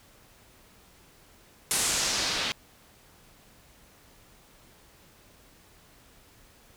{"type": "noise with low-pass filter sweep", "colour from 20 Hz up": "white", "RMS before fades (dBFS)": -28, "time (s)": [1.71, 2.52], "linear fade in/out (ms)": 0, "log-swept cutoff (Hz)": [10000, 3600], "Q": 1.5, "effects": ["pink hiss -57 dBFS RMS until 6.76 s"]}